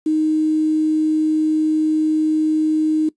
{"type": "tone with quantisation", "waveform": "sine", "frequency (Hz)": 311.1, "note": "D#4", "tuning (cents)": 0, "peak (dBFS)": -14, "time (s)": [0.06, 3.09], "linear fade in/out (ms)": 5, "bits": 7, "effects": ["noise-tail reverb RT60 0.1 s tail -19 dB re dry", "resampled to 22050 Hz"]}